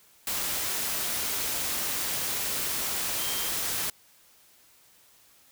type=tone in noise; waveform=sine; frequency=3168 Hz; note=G7; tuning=18 cents sharp; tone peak=-37 dBFS; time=3.19-3.49 s; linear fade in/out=2 ms; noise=white; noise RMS=-30 dBFS; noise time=0.27-3.9 s; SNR=-10 dB; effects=white hiss -59 dBFS RMS until 5.51 s